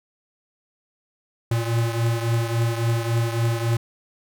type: beating tone pair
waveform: square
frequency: 115.2 / 118.8 Hz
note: A#2 / A#2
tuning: -20 / +33 cents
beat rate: 3.6 Hz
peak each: -22 / -27 dBFS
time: 1.51-3.77 s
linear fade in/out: 5 ms
effects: none